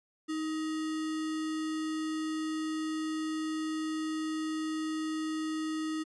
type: tone with sample-and-hold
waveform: sine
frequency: 313.7 Hz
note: D#4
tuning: 14 cents sharp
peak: -31 dBFS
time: 0.28-6.04 s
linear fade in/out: 20 ms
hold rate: 1575 Hz
effects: resampled to 22050 Hz